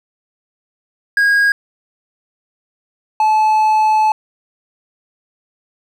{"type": "tone pair in turn", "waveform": "triangle", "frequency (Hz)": [1637, 864.7], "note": ["G#6", "A5"], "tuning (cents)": [-25, -30], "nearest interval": "major seventh", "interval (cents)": 1105, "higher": "first", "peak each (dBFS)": -8, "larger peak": "neither", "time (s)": [[1.17, 1.52], [3.2, 4.12]], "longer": "second", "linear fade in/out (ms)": 2, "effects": []}